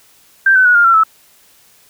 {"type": "tone with pitch steps", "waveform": "sine", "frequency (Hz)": [1573, 1515.9, 1460.9, 1407.9, 1356.8, 1307.5], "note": ["G6", "F#6", "F#6", "F6", "E6", "E6"], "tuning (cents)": [6, 42, -22, 14, 50, -15], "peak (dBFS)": -6, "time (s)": [0.46, 1.036], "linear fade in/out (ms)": 5, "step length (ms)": 96, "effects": ["white hiss -49 dBFS RMS until 1.89 s"]}